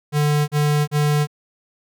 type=tone bursts; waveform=square; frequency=148.2 Hz; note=D3; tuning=16 cents sharp; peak=-16 dBFS; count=3; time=0.12-1.272 s; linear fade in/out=50 ms; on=360 ms; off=36 ms; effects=none